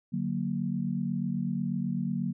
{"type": "chord", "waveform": "sine", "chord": "D augmented", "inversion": "none", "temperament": "equal", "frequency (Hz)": [146.83, 185, 233.1], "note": ["D3", "F#3", "A#3"], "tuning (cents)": [0, 0, 0], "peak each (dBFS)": [-34, -31, -32], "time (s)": [0.12, 2.33], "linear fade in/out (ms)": 20, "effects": []}